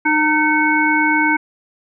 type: harmonic tone with a mistuned harmonic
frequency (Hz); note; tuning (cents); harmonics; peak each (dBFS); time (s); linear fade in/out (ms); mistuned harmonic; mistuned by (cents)
304.7; D#4; -36; 1 / 3 / 5 / 7; -18 / -18 / -18 / -18; 0.05-1.37; 10; 7; +61
effects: none